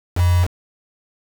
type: tone with quantisation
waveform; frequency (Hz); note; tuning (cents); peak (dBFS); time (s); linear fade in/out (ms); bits
sine; 88.4; F2; +22; -12; 0.15-0.48; 50; 4
effects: none